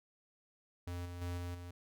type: tone with level steps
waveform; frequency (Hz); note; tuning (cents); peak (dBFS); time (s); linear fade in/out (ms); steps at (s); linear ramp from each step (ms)
square; 88; F2; +14; -40 / -44 / -38 / -40 / -46; 0.87-1.71; 5; 1.05 / 1.21 / 1.37 / 1.54; 10
effects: none